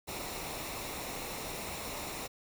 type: noise with comb filter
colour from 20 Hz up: pink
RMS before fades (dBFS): -40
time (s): 0.07-2.28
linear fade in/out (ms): 20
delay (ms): 0.63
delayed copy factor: -0.5
effects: none